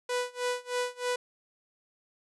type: tone with tremolo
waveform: sawtooth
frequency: 493.9 Hz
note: B4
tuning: in tune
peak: -23 dBFS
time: 0.09-1.16 s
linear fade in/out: 5 ms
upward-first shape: sine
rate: 3.2 Hz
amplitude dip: 95%
effects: resampled to 24000 Hz